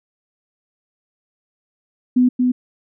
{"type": "tone with echo", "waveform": "sine", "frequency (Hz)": 250, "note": "B3", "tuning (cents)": 21, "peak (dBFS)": -10, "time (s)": [2.16, 2.29], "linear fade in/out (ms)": 10, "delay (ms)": 230, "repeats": 1, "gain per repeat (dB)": -3, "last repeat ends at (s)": 2.52, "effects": []}